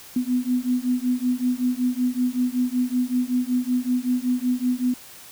sine beating tone pair, 246.9 / 252.2 Hz, B3 / B3, 0 / +36 cents, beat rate 5.3 Hz, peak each -23 dBFS, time 0.16-4.94 s, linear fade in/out 5 ms, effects white hiss -44 dBFS RMS until 5.31 s

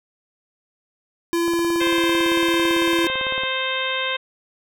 square tone with pitch glide, 339.6 to 336.9 Hz, F4 to E4, -48 to +38 cents, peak -19 dBFS, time 1.33-3.07 s, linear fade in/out 0 ms, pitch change -14 cents, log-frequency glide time 1.82-2.01 s
click train, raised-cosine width 1 ms, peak -19 dBFS, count 36, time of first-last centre 1.48-3.435 s, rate 17.9 Hz
harmonic tone, 523.3 Hz, C5, in tune, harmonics 1 / 2 / 3 / 4 / 5 / 6 / 7, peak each -29 / -29 / -29 / -29 / -29 / -29 / -29 dBFS, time 1.8-4.17 s, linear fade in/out 10 ms
effects none

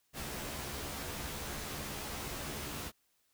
pink noise with comb filter, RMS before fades -41 dBFS, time 0.13-2.92 s, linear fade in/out 50 ms, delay 14 ms, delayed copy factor +0.7, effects white hiss -75 dBFS RMS until 3.33 s

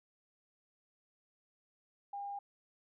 sine tone, 805 Hz, G5, 46 cents sharp, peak -39 dBFS, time 2.13-2.39 s, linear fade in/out 5 ms, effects none

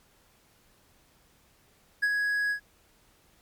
triangle tone with ADSR envelope, 1666 Hz, G#6, 5 cents sharp, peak -19 dBFS, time 2.02-2.6 s, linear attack 15 ms, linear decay 49 ms, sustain -4 dB, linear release 91 ms, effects pink hiss -63 dBFS RMS until 3.41 s + MP3 96 kbps

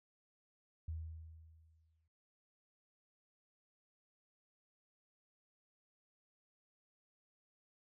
sine tone with exponential decay, 80.4 Hz, E2, 43 cents flat, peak -38 dBFS, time 0.88-2.08 s, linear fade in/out 5 ms, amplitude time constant 260 ms, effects none

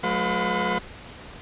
25% pulse tone cluster, 182 / 215.2 / 495.9 / 715 / 1012 Hz, F#3 / A3 / B4 / F5 / B5, -28 / -38 / +7 / +41 / +42 cents, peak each -26 / -26 / -27 / -24 / -24 dBFS, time 0.03-0.79 s, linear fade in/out 10 ms, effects pink hiss -42 dBFS RMS until 1.41 s + resampled to 8000 Hz

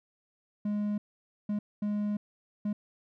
triangle tone bursts at uneven times, 207.7 Hz, G#3, in tune, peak -26 dBFS, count 4, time 0.65-0.98 / 1.49-1.59 / 1.82-2.17 / 2.65-2.73 s, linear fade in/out 5 ms, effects none

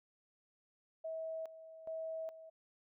sine tone with tremolo, 645 Hz, E5, 38 cents flat, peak -39 dBFS, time 1.04-2.5 s, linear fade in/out 10 ms, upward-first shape square, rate 1.2 Hz, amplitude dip 75%, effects none

